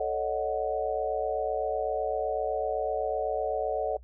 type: chord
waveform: sine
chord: D# half-diminished seventh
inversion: second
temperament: equal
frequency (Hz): 440 / 554.4 / 622.3 / 740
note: A4 / C#5 / D#5 / F#5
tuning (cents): 0 / 0 / 0 / 0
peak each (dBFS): -32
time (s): 0-3.97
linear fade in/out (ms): 5
effects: noise-tail reverb RT60 0.1 s tail -21 dB re dry + added 60 Hz sine -47 dBFS peak until 4.03 s